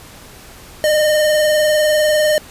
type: tone with vibrato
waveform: square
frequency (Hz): 609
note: D#5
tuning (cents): -37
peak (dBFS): -12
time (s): 0.84-2.38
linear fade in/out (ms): 0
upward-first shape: triangle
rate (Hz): 20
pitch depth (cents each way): 43
effects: pink hiss -39 dBFS RMS until 2.5 s + resampled to 32000 Hz